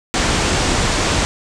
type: low-pass noise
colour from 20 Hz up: pink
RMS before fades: -17 dBFS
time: 0.14-1.25 s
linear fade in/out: 0 ms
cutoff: 8500 Hz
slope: 48 dB/octave
effects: none